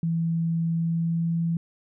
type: tone with pitch glide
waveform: sine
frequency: 165.6 to 167.04 Hz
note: E3 to E3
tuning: +8 to +23 cents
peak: -22 dBFS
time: 0.03-1.57 s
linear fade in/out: 2 ms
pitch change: +15 cents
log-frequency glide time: 0.7-1.31 s
effects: none